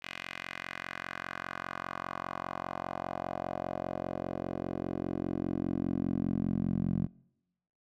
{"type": "tone with band-pass filter sweep", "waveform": "10% pulse", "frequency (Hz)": 45, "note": "F#1", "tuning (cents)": -47, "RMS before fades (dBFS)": -35, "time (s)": [0.02, 7.07], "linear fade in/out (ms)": 10, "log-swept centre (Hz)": [2500, 180], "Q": 2.1, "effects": ["noise-tail reverb RT60 0.9 s tail -25 dB re dry"]}